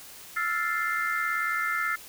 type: chord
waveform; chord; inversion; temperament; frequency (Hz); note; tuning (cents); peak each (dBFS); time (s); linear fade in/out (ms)
sine; F major seventh; third; equal; 1318.5 / 1396.9 / 1760 / 2093; E6 / F6 / A6 / C7; 0 / 0 / 0 / 0; -31; 0.36-1.96; 10
effects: white hiss -46 dBFS RMS until 2.08 s